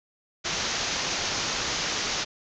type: low-pass noise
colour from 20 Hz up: white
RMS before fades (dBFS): -29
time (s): 0.44-2.25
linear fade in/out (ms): 20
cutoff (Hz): 6700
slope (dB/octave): 96
effects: none